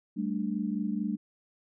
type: chord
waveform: sine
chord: G suspended second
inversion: none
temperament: just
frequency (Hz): 196 / 220.5 / 294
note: G3 / A3 / D4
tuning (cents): 0 / +4 / +2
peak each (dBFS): -32 / -32 / -35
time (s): 0.16-1.17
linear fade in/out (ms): 20
effects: none